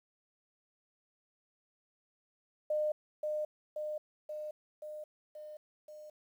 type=tone with echo; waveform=sine; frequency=607 Hz; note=D#5; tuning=43 cents flat; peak=-29 dBFS; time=2.7-2.92 s; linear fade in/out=5 ms; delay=530 ms; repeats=6; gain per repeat=-3 dB; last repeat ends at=6.1 s; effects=11-bit